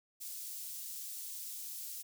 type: high-pass noise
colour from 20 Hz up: white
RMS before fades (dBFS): -44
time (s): 0.2-2.03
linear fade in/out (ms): 20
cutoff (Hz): 5600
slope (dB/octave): 12
effects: none